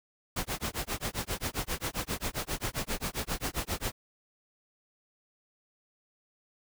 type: noise with tremolo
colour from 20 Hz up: pink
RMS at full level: -31 dBFS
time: 0.36-3.92 s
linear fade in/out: 5 ms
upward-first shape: sine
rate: 7.5 Hz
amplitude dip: 100%
effects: none